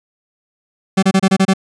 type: tone bursts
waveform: 40% pulse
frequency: 191.6 Hz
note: G3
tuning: 39 cents flat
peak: -8 dBFS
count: 7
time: 0.97-1.537 s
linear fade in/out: 10 ms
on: 57 ms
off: 28 ms
effects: resampled to 22050 Hz